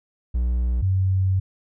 triangle / sine tone pair in turn, 60.6 / 94.73 Hz, B1 / F#2, -32 / +41 cents, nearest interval minor sixth, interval 773 cents, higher second, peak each -17 dBFS, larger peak neither, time 0.34-0.82 / 0.82-1.4 s, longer second, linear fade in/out 10 ms, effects none

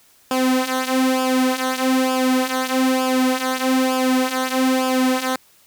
sawtooth tone with flanger, 258.5 Hz, C4, 21 cents flat, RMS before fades -19 dBFS, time 0.31-5.36 s, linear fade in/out 2 ms, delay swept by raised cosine 0.49 to 4.29 ms, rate 1.1 Hz, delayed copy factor -0.75, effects white hiss -54 dBFS RMS until 5.66 s

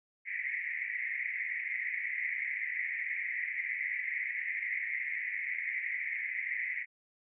white band-pass noise, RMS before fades -36 dBFS, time 0.25-6.86 s, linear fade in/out 50 ms, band 1900 to 2200 Hz, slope 96 dB/octave, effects none

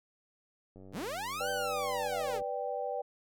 click train, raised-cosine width 2 ms, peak -39 dBFS, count 159, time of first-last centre 0.76-2.42 s, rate 95.2 Hz
sawtooth linear two-way sweep, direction up then down, 78.5 to 1568 to 375.8 Hz, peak -32 dBFS, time 0.92-2.41 s, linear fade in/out 50 ms, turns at 1.5 s
sine chord, G major, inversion first, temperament equal, 493.9 / 587.3 / 784 Hz, B4 / D5 / G5, 0 / 0 / 0 cents, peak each -37 dBFS, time 1.4-3.02 s, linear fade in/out 10 ms
effects none

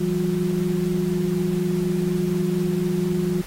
sine tone cluster, 166.4 / 190.5 / 358.9 Hz, E3 / G3 / F4, +17 / -49 / +47 cents, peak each -24 dBFS, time 0-3.42 s, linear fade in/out 10 ms, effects pink hiss -40 dBFS RMS until 3.46 s + AAC 48 kbps

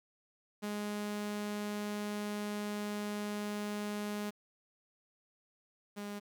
sawtooth tone pair in turn, 207.7 / 204.8 Hz, G#3 / G#3, 0 / -24 cents, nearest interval unison, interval 24 cents, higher first, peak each -32 / -36 dBFS, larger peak first, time 0.62-4.31 / 5.96-6.2 s, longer first, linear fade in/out 20 ms, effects 11-bit

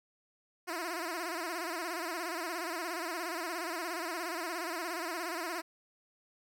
10% pulse tone with vibrato, 340 Hz, F4, 46 cents flat, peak -27 dBFS, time 0.67-5.62 s, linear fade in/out 20 ms, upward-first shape sine, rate 17 Hz, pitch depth 120 cents each way, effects none

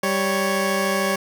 15% pulse tone pair together, 196 / 554.4 Hz, G3 / C#5, 0 / 0 cents, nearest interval octave + tritone, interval 1800 cents, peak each -16 dBFS, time 0.03-1.16 s, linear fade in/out 5 ms, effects none

